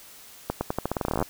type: accelerating click train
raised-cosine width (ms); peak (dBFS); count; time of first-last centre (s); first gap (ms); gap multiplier
1; -11; 18; 0.5-1.225; 110; 0.86
effects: white hiss -48 dBFS RMS until 1.29 s